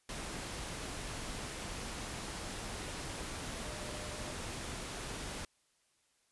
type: tone in noise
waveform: sine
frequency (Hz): 603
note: D5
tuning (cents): +46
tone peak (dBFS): -50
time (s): 3.63-4.33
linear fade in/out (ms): 2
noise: pink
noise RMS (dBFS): -42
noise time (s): 0.09-5.45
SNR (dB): -11
effects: white hiss -74 dBFS RMS until 6.31 s + resampled to 24000 Hz